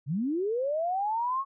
sine linear sweep, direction up, 123.47 to 1108.7 Hz, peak -26 dBFS, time 0.06-1.45 s, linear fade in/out 50 ms, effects none

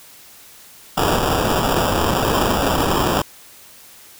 violet noise with sample-and-hold, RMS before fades -18 dBFS, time 0.97-3.22 s, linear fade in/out 5 ms, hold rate 2100 Hz, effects white hiss -44 dBFS RMS until 4.19 s

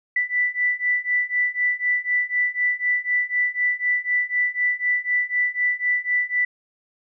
sine beating tone pair, 1975.5 / 1979.5 Hz, B6 / B6, 0 / +3 cents, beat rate 4 Hz, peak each -23 / -22 dBFS, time 0.16-6.45 s, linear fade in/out 5 ms, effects none

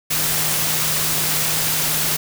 sine tone in noise, 155.56 Hz, D#3, in tune, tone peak -31 dBFS, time 0.1-2.17 s, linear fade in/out 10 ms, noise white, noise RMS -20 dBFS, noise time 0.1-2.17 s, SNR -14 dB, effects none

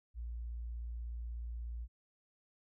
sine tone, 58.27 Hz, A#1, in tune, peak -39 dBFS, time 0.14-1.88 s, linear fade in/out 50 ms, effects none

